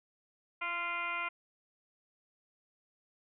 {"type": "tone with frequency modulation", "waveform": "sine", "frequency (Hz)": 1734, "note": "A6", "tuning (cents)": -26, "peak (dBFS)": -33, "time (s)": [0.61, 1.29], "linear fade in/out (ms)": 10, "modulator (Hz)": 349, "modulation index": 2.5, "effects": []}